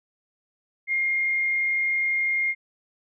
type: tone with frequency modulation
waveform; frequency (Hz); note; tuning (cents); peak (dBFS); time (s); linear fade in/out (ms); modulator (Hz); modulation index
sine; 2126; C7; +27; -21; 0.87-2.55; 50; 38.6; 0.33
effects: none